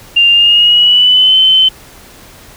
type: tone with pitch glide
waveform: sine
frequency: 2794 to 3065 Hz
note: F7 to G7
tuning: 0 to -40 cents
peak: -4 dBFS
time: 0.16-1.69 s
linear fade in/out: 10 ms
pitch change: +160 cents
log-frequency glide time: 0.31-1.37 s
effects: pink hiss -37 dBFS RMS until 2.56 s

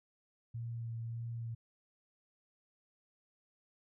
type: tone with vibrato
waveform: sine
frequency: 115.8 Hz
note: A#2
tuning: 11 cents flat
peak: -38 dBFS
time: 0.54-1.55 s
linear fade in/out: 10 ms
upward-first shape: sine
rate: 1.7 Hz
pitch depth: 16 cents each way
effects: none

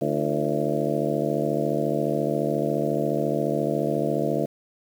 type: harmonic tone with a mistuned harmonic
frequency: 74.3 Hz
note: D2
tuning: 21 cents sharp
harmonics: 2 / 3 / 4 / 5 / 6 / 7 / 8 / 9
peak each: -30 / -30 / -30 / -30 / -30 / -30 / -30 / -30 dBFS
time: 0.01-4.46 s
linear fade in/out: 10 ms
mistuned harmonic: 5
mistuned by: -120 cents
effects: 8-bit

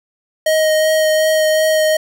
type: tone with vibrato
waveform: square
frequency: 626 Hz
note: D#5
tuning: 10 cents sharp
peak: -12 dBFS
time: 0.46-1.97 s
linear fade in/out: 5 ms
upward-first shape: sine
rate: 2.7 Hz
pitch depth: 11 cents each way
effects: none

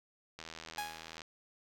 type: click train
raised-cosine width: 0.2 ms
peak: -28 dBFS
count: 68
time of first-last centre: 0.39-1.218 s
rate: 80.9 Hz
type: tone with exponential decay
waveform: sawtooth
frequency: 830.6 Hz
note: G#5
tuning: in tune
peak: -30 dBFS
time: 0.78-1.17 s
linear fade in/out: 2 ms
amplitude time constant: 83 ms
effects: none

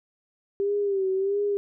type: tone with vibrato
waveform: sine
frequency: 393.8 Hz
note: G4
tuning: 8 cents sharp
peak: -22 dBFS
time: 0.6-1.57 s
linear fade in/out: 0 ms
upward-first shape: sine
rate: 1.5 Hz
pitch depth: 69 cents each way
effects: none

